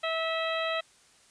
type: harmonic tone with a mistuned harmonic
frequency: 650 Hz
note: E5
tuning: 24 cents flat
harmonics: 1 / 2 / 3 / 4 / 5 / 6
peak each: -31 / -34 / -36 / -37 / -38 / -39 dBFS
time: 0.03-0.81 s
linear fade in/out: 10 ms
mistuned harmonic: 5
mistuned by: -16 cents
effects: white hiss -60 dBFS RMS until 1.3 s + resampled to 22050 Hz